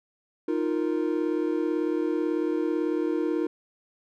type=chord; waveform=triangle; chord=Eb suspended second; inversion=none; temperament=equal; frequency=311.1 / 349.2 / 466.2 Hz; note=Eb4 / F4 / Bb4; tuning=0 / 0 / 0 cents; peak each=-25 / -26 / -29 dBFS; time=0.48-3.47 s; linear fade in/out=5 ms; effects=none